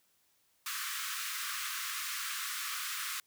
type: high-pass noise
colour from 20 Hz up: pink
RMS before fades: -38 dBFS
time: 0.66-3.2 s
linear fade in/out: 2 ms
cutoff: 1100 Hz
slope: 96 dB/octave
effects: white hiss -72 dBFS RMS until 3.26 s